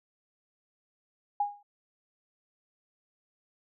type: tone with exponential decay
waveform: sine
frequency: 819 Hz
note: G#5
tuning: 24 cents flat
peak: -22 dBFS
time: 1.4-1.63 s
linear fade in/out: 5 ms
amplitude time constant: 49 ms
effects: none